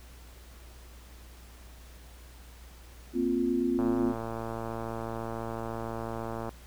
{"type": "chord", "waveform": "sine", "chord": "Bb suspended second", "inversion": "none", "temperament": "equal", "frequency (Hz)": [233.1, 261.6, 349.2], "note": ["Bb3", "C4", "F4"], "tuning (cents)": [0, 0, 0], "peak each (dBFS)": [-32, -28, -29], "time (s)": [3.13, 4.15], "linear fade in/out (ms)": 50}
{"type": "click train", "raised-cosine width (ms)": 1, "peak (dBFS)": -22, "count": 309, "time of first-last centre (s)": [3.79, 6.492], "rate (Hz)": 114}
{"effects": ["added 60 Hz sine -48 dBFS peak until 6.66 s", "pink hiss -55 dBFS RMS until 6.66 s"]}